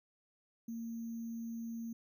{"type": "tone with sample-and-hold", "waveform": "sine", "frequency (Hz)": 229.6, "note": "A#3", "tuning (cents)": -26, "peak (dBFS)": -39, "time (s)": [0.68, 1.93], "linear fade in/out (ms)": 5, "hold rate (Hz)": 6300, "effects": []}